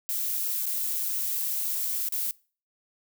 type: noise with dropouts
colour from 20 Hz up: violet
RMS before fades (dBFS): -29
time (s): 0.09-2.31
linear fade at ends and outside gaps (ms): 0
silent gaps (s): 0.657-0.665 / 2.087-2.123
effects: noise-tail reverb RT60 0.4 s tail -24 dB re dry